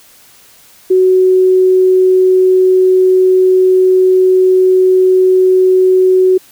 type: tone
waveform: sine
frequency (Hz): 372.1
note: F#4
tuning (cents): +10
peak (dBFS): -5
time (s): 0.9-6.38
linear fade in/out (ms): 10
effects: white hiss -43 dBFS RMS until 6.51 s